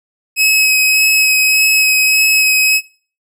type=tone with vibrato; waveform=sawtooth; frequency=2555 Hz; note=D#7; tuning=45 cents sharp; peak=-6 dBFS; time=0.36-2.81 s; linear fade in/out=50 ms; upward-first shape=sine; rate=1.7 Hz; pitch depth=12 cents each way; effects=noise-tail reverb RT60 0.4 s tail -21 dB re dry